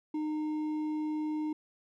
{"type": "tone with hard clipping", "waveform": "triangle", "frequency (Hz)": 306.4, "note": "D#4", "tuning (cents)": -27, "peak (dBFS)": -32, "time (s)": [0.14, 1.53], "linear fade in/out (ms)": 5, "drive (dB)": 8, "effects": []}